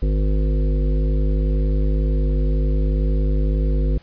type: harmonic tone with a mistuned harmonic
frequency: 51 Hz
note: G#1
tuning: 31 cents flat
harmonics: 1 / 3 / 5 / 7 / 9 / 10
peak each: -16 / -26 / -30 / -33 / -35 / -36 dBFS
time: 0.02-3.98 s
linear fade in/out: 5 ms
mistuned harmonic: 1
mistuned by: +21 cents
effects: pink hiss -51 dBFS RMS until 4.02 s + resampled to 11025 Hz